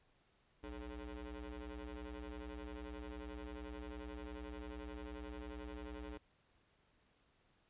25% pulse ring-modulated tone, 123.1 Hz, B2, 5 cents flat, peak -39 dBFS, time 0.63-6.18 s, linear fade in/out 10 ms, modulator 179 Hz, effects pink hiss -74 dBFS RMS until 7.69 s + resampled to 8000 Hz

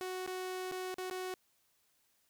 sawtooth tone with dropouts, 370 Hz, F#4, in tune, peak -34 dBFS, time 0.01-1.34 s, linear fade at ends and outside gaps 0 ms, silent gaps 0.263-0.276 / 0.714-0.721 / 0.942-0.983 / 1.1-1.111 s, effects white hiss -74 dBFS RMS until 2.29 s

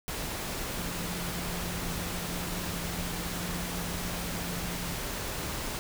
sine tone in noise, 175.2 Hz, F3, 6 cents sharp, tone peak -38 dBFS, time 0.79-4.94 s, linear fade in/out 0 ms, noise pink, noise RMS -35 dBFS, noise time 0.08-5.79 s, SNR -6 dB, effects none

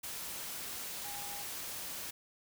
sine tone in noise, 813 Hz, G#5, 37 cents flat, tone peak -47 dBFS, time 1.04-1.43 s, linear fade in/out 10 ms, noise white, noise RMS -42 dBFS, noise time 0.03-2.11 s, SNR -8 dB, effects none

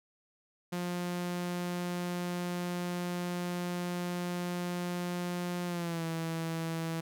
sawtooth tone with pitch glide, 176.7 to 163.92 Hz, F3 to E3, +21 to -9 cents, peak -29 dBFS, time 0.72-7.01 s, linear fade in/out 10 ms, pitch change -130 cents, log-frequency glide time 5.66-6.05 s, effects none

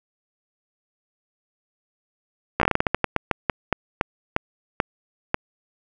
slowing click train, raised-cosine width 0.5 ms, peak -3 dBFS, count 19, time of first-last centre 2.6-5.344 s, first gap 14 ms, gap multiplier 1.24, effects none

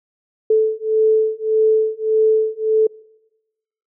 sine beating tone pair, 436.5 / 438.2 Hz, A4 / A4, -14 / -7 cents, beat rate 1.7 Hz, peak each -16 dBFS, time 0.5-2.87 s, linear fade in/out 5 ms, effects noise-tail reverb RT60 1.0 s tail -25 dB re dry

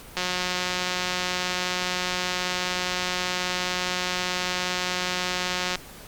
click train, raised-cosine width 0.2 ms, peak -9 dBFS, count 1012, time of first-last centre 0.17-5.756 s, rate 181 Hz, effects pink hiss -44 dBFS RMS until 6.07 s + Opus 48 kbps

